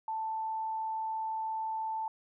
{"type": "tone", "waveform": "sine", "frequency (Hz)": 883, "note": "A5", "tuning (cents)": 6, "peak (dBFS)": -32, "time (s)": [0.08, 2.08], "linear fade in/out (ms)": 2, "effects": []}